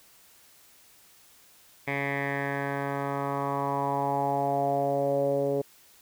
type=tone with low-pass filter sweep; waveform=10% pulse; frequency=140 Hz; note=C#3; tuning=18 cents sharp; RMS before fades=-28 dBFS; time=1.87-5.62 s; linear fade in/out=10 ms; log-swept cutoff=2200 to 480 Hz; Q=4.8; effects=white hiss -57 dBFS RMS until 6.01 s